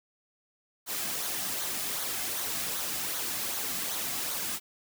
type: noise with flanger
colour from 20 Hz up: white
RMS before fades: -33 dBFS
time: 0.86-4.6 s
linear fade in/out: 50 ms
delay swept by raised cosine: 0.38 to 2.18 ms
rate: 2.6 Hz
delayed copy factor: -0.5
effects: none